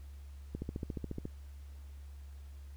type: click train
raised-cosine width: 3 ms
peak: -25 dBFS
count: 11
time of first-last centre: 0.55-1.254 s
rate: 14.2 Hz
effects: added 70 Hz sine -46 dBFS peak until 2.76 s + pink hiss -66 dBFS RMS until 2.76 s